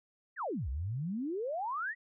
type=exponential two-way sweep; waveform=sine; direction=down then up; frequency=1975.5 to 60.6 to 1975.5 Hz; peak=-33 dBFS; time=0.36-1.95 s; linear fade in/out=50 ms; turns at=0.69 s; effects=none